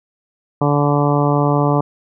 harmonic tone, 144.9 Hz, D3, 23 cents flat, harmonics 1 / 2 / 3 / 4 / 5 / 6 / 7 / 8, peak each -16 / -19 / -21 / -22 / -23 / -24 / -24 / -25 dBFS, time 0.61-1.81 s, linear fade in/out 5 ms, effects none

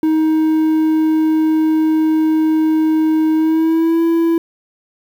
triangle tone with pitch glide, 314.7 to 332.3 Hz, D#4 to E4, +20 to +14 cents, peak -9 dBFS, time 0.03-4.38 s, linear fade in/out 2 ms, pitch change +94 cents, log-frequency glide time 3.35-4.02 s, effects 7-bit

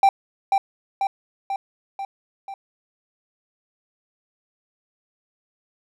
triangle tone with echo, 785 Hz, G5, 2 cents sharp, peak -9 dBFS, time 0.03-0.09 s, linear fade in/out 2 ms, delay 490 ms, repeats 5, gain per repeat -4 dB, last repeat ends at 2.54 s, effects none

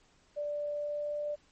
sine tone with pitch glide, 587.3 to 591 Hz, D5 to D5, 0 to +11 cents, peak -32 dBFS, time 0.36-1.36 s, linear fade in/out 20 ms, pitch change +11 cents, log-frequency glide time 0.74-1.23 s, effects pink hiss -66 dBFS RMS until 1.51 s + MP3 32 kbps

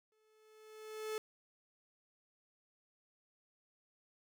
45% pulse tone with exponential growth, 433.5 Hz, A4, 26 cents flat, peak -36 dBFS, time 0.12-1.18 s, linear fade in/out 1 ms, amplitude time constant 230 ms, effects none

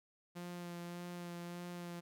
sawtooth tone with vibrato, 174.4 Hz, F3, 2 cents flat, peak -40 dBFS, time 0.35-2.01 s, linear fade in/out 20 ms, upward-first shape sine, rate 1.7 Hz, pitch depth 16 cents each way, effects none

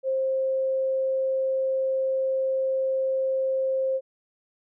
sine tone, 529 Hz, C5, 19 cents sharp, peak -22 dBFS, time 0.03-4.01 s, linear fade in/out 50 ms, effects none

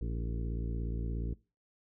harmonic tone with a mistuned harmonic, 57 Hz, A#1, 38 cents flat, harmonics 1 / 2 / 3 / 4 / 5 / 6 / 7 / 8, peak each -34 / -40 / -44 / -46 / -48 / -50 / -51 / -52 dBFS, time 0.01-1.34 s, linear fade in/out 5 ms, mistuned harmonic 6, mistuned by -63 cents, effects noise-tail reverb RT60 0.3 s tail -21 dB re dry

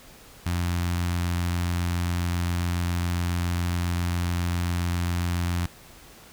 sawtooth tone with notch filter, 87.31 Hz, F2, in tune, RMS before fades -26 dBFS, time 0.46-5.66 s, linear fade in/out 0 ms, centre 480 Hz, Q 0.77, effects pink hiss -49 dBFS RMS until 6.32 s

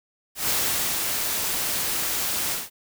white noise with ADSR envelope, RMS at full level -23 dBFS, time 0.35-2.7 s, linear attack 130 ms, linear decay 490 ms, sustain -3 dB, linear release 180 ms, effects none

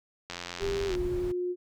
click train, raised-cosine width 0.2 ms, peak -19 dBFS, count 58, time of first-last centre 0.3-0.951 s, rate 87.5 Hz
sine tone with pitch glide, 397.4 to 358.2 Hz, G4 to F4, +24 to +44 cents, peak -28 dBFS, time 0.59-1.56 s, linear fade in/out 50 ms, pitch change -180 cents, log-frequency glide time 0.87-0.94 s
brown noise, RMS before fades -37 dBFS, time 0.61-1.32 s, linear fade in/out 5 ms
effects none

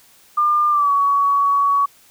sine tone with pitch glide, 1200 to 1126.1 Hz, D6 to C#6, +37 to +27 cents, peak -13 dBFS, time 0.37-1.86 s, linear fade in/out 10 ms, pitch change -110 cents, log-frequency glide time 0.7-0.92 s, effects white hiss -51 dBFS RMS until 2.1 s

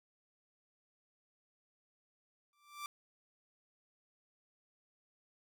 sawtooth tone with exponential growth, 1174.7 Hz, D6, in tune, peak -35 dBFS, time 2.53-2.86 s, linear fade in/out 1 ms, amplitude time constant 71 ms, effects none

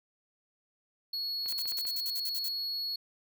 triangle tone, 4351 Hz, C#8, 33 cents flat, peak -31 dBFS, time 1.13-2.96 s, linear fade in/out 5 ms
click train, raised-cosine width 0.3 ms, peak -32 dBFS, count 7, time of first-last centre 1.46-1.852 s, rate 15.3 Hz
violet noise bursts, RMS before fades -37 dBFS, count 11, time 1.48-2.488 s, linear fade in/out 5 ms, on 48 ms, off 48 ms
effects none

